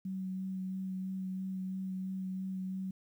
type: tone with vibrato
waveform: sine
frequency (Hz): 188.5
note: F#3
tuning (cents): +32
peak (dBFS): -35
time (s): 0.05-2.91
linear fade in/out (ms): 5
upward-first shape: sine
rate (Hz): 3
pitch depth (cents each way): 13
effects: 11-bit